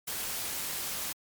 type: noise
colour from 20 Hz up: white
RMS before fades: -35 dBFS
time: 0.07-1.13 s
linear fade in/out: 10 ms
effects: MP3 96 kbps